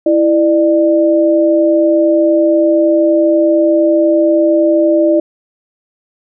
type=tone pair together; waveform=sine; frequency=330.6 / 598 Hz; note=E4 / D5; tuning=+5 / +31 cents; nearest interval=minor seventh; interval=1026 cents; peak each=-10 dBFS; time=0.06-5.2 s; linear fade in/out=5 ms; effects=none